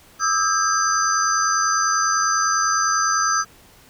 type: tone cluster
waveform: sine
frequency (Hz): 1213 / 1303 / 1607 / 4828 / 6090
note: D#6 / E6 / G6 / D8 / F#8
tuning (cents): -44 / -20 / +43 / +47 / +49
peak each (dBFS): -26 / -20 / -24 / -28 / -23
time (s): 0.19-3.45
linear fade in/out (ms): 50
effects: pink hiss -50 dBFS RMS until 3.89 s